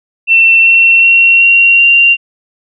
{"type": "tone with pitch steps", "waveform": "sine", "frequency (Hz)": [2693, 2712, 2731, 2750, 2769], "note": ["E7", "E7", "F7", "F7", "F7"], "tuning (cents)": [36, 49, -39, -27, -15], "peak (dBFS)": -3, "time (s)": [0.27, 2.17], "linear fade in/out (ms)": 50, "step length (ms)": 380, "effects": []}